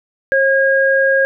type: tone pair together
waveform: sine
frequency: 540 / 1631.3 Hz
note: C#5 / G#6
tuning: -45 / -31 cents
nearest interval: octave + perfect fifth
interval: 1914 cents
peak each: -13 dBFS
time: 0.32-1.25 s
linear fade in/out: 0 ms
effects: none